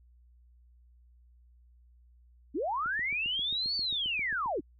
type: linear two-way sweep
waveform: sine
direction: up then down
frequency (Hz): 236.4 to 4571 to 236.4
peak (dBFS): -29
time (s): 2.54-4.61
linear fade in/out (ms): 20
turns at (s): 3.76
type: click train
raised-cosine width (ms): 3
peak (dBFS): -35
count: 14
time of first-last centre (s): 2.86-4.593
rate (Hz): 7.5
effects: added 60 Hz sine -57 dBFS peak until 4.79 s